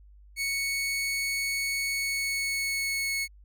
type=tone with pitch glide; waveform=sawtooth; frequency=2217 to 2200 Hz; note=C#7 to C#7; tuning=0 to -14 cents; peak=-24 dBFS; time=0.36-3.28 s; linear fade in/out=50 ms; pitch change=-14 cents; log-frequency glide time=1.89-3.12 s; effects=added 50 Hz sine -50 dBFS peak until 3.44 s